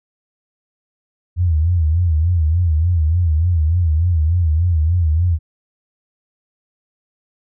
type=tone with vibrato; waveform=sine; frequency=82.8 Hz; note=E2; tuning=8 cents sharp; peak=-12 dBFS; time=1.36-5.39 s; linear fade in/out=50 ms; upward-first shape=sine; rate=3.4 Hz; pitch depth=140 cents each way; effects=none